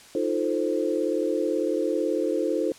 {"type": "chord", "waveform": "sine", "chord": "F dominant seventh", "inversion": "third", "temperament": "equal with one note detuned", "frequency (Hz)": [311.1, 349.2, 441.8, 523.3], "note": ["Eb4", "F4", "A4", "C5"], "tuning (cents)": [0, 0, 7, 0], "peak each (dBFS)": -28, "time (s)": [0.15, 2.72], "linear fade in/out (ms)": 2, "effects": ["white hiss -49 dBFS RMS until 2.78 s", "low-pass 9000 Hz 12 dB/octave"]}